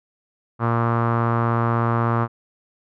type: tone with low-pass filter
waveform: sawtooth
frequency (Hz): 116.54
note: A#2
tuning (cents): 0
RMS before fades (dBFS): -20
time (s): 0.59-2.28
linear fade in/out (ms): 50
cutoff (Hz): 1200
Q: 4
effects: none